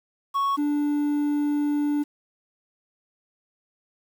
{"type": "tone pair in turn", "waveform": "triangle", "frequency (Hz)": [1108.7, 292.9], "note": ["C#6", "D4"], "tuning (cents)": [0, -5], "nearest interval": "octave + major seventh", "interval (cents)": 2305, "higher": "first", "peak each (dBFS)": -19, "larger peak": "neither", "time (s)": [[0.34, 0.57], [0.57, 2.04]], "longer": "second", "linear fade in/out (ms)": 20, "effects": ["8-bit"]}